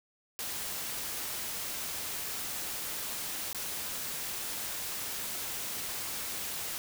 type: noise with dropouts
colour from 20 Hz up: white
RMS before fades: -37 dBFS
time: 0.39-6.78 s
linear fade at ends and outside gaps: 0 ms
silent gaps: 3.529-3.547 s
effects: none